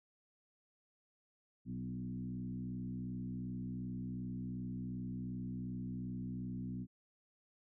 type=tone with frequency modulation; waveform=sine; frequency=185 Hz; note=F#3; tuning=in tune; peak=-39 dBFS; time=1.65-6.87 s; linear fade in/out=50 ms; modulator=62.7 Hz; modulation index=1.3; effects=none